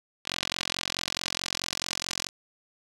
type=tone with band-pass filter sweep; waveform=10% pulse; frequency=44.64 Hz; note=F1; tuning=39 cents sharp; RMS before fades=-34 dBFS; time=0.25-2.29 s; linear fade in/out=10 ms; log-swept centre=3700 to 5600 Hz; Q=1.6; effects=9-bit